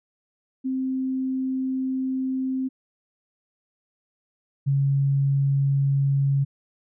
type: tone pair in turn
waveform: sine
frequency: 261.6 / 138.58 Hz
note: C4 / C#3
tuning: 0 / 0 cents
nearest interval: major seventh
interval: 1100 cents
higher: first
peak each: -23 / -18 dBFS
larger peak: second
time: 0.64-2.69 / 4.66-6.45 s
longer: first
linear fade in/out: 20 ms
effects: none